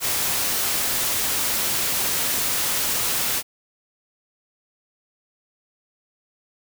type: noise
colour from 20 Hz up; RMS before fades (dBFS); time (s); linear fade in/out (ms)
white; -23; 0-3.43; 50
effects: none